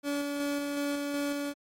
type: tone with tremolo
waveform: 30% pulse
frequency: 286.2 Hz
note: D4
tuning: 45 cents flat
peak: -26 dBFS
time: 0.03-1.54 s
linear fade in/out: 50 ms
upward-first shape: square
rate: 2.7 Hz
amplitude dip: 25%
effects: MP3 64 kbps